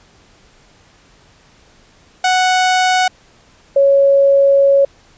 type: tone pair in turn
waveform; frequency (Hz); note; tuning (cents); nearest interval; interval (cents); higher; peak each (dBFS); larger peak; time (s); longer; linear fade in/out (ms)
sawtooth / sine; 740 / 554.4; F#5 / C#5; 0 / 0; perfect fourth; 500; first; -7; neither; 2.24-3.08 / 3.76-4.85; second; 5
effects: pink hiss -49 dBFS RMS until 5.17 s + resampled to 16000 Hz